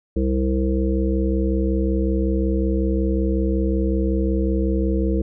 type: harmonic tone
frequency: 65.41 Hz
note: C2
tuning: in tune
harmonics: 1 / 3 / 5 / 7 / 8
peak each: -20 / -24 / -24 / -27 / -32 dBFS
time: 0.16-5.22 s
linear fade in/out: 5 ms
effects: none